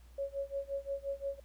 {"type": "tone with tremolo", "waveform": "sine", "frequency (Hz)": 554.4, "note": "C#5", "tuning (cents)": 0, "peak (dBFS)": -32, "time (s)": [0.18, 1.4], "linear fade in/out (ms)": 5, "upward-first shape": "sine", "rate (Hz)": 5.7, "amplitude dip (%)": 95, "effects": ["added 60 Hz sine -54 dBFS peak until 1.44 s", "pink hiss -67 dBFS RMS until 1.44 s"]}